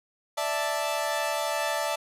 sawtooth chord, D suspended second, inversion none, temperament equal, 587.3 / 659.3 / 880 Hz, D5 / E5 / A5, 0 / 0 / 0 cents, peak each -27 dBFS, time 0.37-1.96 s, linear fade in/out 10 ms, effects resampled to 32000 Hz

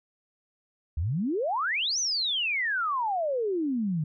sine exponential two-way sweep, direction up then down, 69.9 to 6272 to 146.6 Hz, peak -25 dBFS, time 0.97-4.04 s, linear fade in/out 5 ms, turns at 1.99 s, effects none

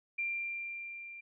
sine tone with level ramp, 2376 Hz, D7, 20 cents sharp, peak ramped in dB -31 to -45 dBFS, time 0.18-1.21 s, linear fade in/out 10 ms, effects none

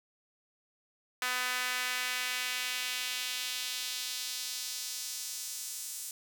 sawtooth tone with high-pass filter sweep, 250.9 Hz, B3, 28 cents sharp, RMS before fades -36 dBFS, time 1.22-6.11 s, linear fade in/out 2 ms, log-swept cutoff 1500 to 7800 Hz, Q 1.3, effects none

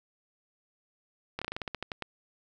slowing click train, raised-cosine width 0.3 ms, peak -18 dBFS, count 12, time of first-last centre 1.39-2.023 s, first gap 26 ms, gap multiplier 1.15, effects none

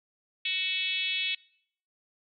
sine tone with frequency modulation, 2987 Hz, F#7, 16 cents sharp, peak -27 dBFS, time 0.45-1.35 s, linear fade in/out 5 ms, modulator 376 Hz, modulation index 1.9, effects noise-tail reverb RT60 0.6 s tail -22 dB re dry

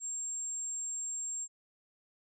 sine tone, 7459 Hz, A#8, in tune, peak -35 dBFS, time 0-1.48 s, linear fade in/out 50 ms, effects none

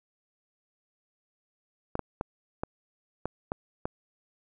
clicks, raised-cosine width 1 ms, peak -16 dBFS, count 7, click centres 1.954 / 1.993 / 2.211 / 2.635 / 3.256 / 3.519 / 3.855 s, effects none

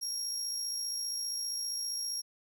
30% pulse tone with amplitude modulation, 5590 Hz, F8, 1 cent sharp, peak -28 dBFS, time 0.01-2.22 s, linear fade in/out 20 ms, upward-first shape sine, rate 55.1 Hz, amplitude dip 35%, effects none

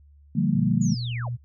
sine chord, G minor seventh, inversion second, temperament equal with one note detuned, 146.83 / 174.61 / 196 / 228.8 Hz, D3 / F3 / G3 / Bb3, 0 / 0 / 0 / -32 cents, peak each -25 dBFS, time 0.35-0.95 s, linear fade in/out 10 ms
sine tone with vibrato, 119.8 Hz, A#2, 48 cents sharp, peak -27 dBFS, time 0.53-1.37 s, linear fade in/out 20 ms, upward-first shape triangle, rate 2.8 Hz, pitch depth 16 cents each way
sine linear sweep, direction down, 7040 to 460 Hz, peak -35 dBFS, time 0.81-1.29 s, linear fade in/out 10 ms
effects noise-tail reverb RT60 0.1 s tail -24 dB re dry + added 72 Hz sine -50 dBFS peak until 1.44 s

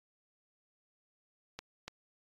clicks, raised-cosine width 0.2 ms, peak -24 dBFS, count 2, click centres 1.59 / 1.88 s, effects AAC 32 kbps

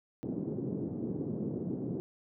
white band-pass noise, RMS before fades -36 dBFS, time 0.23-2 s, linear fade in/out 0 ms, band 120 to 360 Hz, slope 24 dB/octave, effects none

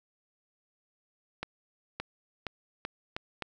accelerating click train, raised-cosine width 0.3 ms, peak -18 dBFS, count 6, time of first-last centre 1.43-3.423 s, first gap 570 ms, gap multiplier 0.82, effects none

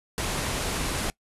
pink low-pass noise, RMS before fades -29 dBFS, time 0.18-1.1 s, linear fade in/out 0 ms, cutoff 12000 Hz, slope 48 dB/octave, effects noise-tail reverb RT60 0.1 s tail -23 dB re dry + resampled to 32000 Hz

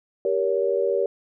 sine chord, G diminished, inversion none, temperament just, 392 / 470.4 / 564.5 Hz, G4 / Bb4 / Db5, 0 / +16 / +31 cents, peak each -24 dBFS, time 0.25-1.06 s, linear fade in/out 2 ms, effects none

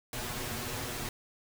pink noise with comb filter, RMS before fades -37 dBFS, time 0.13-1.09 s, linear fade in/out 2 ms, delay 8.2 ms, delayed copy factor +0.75, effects none

